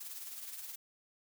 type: noise with tremolo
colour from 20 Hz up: blue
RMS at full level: -43 dBFS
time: 0-0.76 s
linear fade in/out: 10 ms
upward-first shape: triangle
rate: 19 Hz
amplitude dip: 55%
effects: none